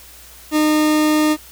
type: tone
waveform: 40% pulse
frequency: 305.8 Hz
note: D#4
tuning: 30 cents flat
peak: -12 dBFS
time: 0.51-1.37 s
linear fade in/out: 50 ms
effects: added 60 Hz sine -47 dBFS peak until 1.51 s + white hiss -42 dBFS RMS until 1.51 s